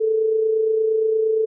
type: tone with amplitude modulation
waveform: sine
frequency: 440 Hz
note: A4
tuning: in tune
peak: -14 dBFS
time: 0-1.46 s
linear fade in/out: 20 ms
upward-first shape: sine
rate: 28.6 Hz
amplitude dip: 45%
effects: none